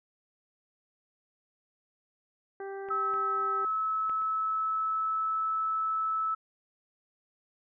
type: harmonic tone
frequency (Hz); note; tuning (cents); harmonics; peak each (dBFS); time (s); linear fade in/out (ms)
392; G4; 0; 1 / 2 / 3 / 4 / 5; -37 / -43 / -52 / -48 / -56; 2.6-3.65; 2
type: clicks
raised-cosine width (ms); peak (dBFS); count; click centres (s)
0.5; -33 / -32 / -29 / -39; 4; 2.887 / 3.139 / 4.096 / 4.219
type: tone with pitch glide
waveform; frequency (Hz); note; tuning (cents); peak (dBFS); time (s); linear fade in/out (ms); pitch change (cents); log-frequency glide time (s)
sine; 1296 to 1306.5; E6 to E6; -30 to -16; -27; 2.9-6.35; 10; +14; 3.51-5.46
effects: none